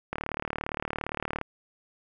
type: click train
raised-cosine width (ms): 0.5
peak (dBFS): -15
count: 49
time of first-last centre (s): 0.13-1.413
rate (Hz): 37.4
effects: none